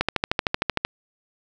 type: click train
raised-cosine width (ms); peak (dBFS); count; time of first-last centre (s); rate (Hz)
0.3; -4; 12; 0.01-0.85; 13.1
effects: none